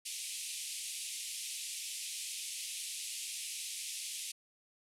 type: band-pass noise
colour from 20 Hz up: white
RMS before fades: -42 dBFS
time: 0.05-4.32 s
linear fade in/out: 10 ms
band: 2300 to 11000 Hz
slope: 48 dB/octave
effects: none